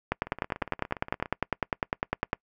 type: two click trains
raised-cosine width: 0.5 ms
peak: -10 / -23 dBFS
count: 23 / 18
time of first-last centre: 0.12-2.331 / 0.27-1.258 s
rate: 9.95 / 17.2 Hz
effects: noise-tail reverb RT60 0.1 s tail -26 dB re dry